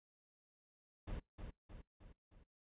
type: noise with echo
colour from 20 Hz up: brown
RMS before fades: -44 dBFS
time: 1.07-1.2 s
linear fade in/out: 10 ms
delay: 310 ms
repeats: 4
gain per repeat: -5 dB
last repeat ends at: 2.44 s
effects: noise-tail reverb RT60 0.2 s tail -25 dB re dry + resampled to 8000 Hz